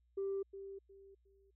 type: tone with echo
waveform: sine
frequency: 392 Hz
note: G4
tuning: in tune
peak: -34 dBFS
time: 0.17-0.43 s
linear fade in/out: 10 ms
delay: 360 ms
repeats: 3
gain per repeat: -11 dB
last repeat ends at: 1.51 s
effects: tanh soft clip ceiling -32 dBFS + added 60 Hz sine -70 dBFS peak until 1.55 s